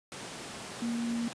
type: tone in noise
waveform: sine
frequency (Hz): 234.2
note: A#3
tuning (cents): +8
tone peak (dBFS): -29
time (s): 0.82-1.28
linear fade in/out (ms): 0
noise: pink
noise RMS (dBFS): -41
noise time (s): 0.12-1.33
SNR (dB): +9
effects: high-pass 150 Hz 12 dB/octave + resampled to 22050 Hz